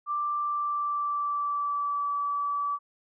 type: tone with pitch glide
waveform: sine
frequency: 1178 to 1151.1 Hz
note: D6 to D6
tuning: +5 to -35 cents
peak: -26 dBFS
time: 0.06-2.79 s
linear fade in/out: 50 ms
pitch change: -40 cents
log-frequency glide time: 0.37-2.12 s
effects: none